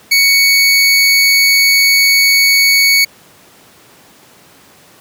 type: tone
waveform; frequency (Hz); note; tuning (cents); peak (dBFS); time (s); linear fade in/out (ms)
25% pulse; 2228; C#7; +8; -3; 0.11-3.05; 10
effects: pink hiss -43 dBFS RMS until 5 s + high-pass 150 Hz 12 dB/octave